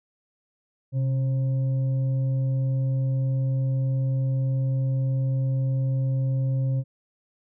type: tone with frequency modulation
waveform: sine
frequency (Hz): 130.81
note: C3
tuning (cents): 0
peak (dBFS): -21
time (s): 0.92-6.84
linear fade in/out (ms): 50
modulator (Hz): 405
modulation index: 0.24
effects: none